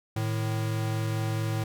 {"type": "tone pair together", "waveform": "square", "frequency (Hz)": [110, 154.55], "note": ["A2", "D#3"], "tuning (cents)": [0, -11], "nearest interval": "tritone", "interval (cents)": 589, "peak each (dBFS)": [-28, -35], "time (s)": [0.16, 1.64], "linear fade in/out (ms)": 5, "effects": []}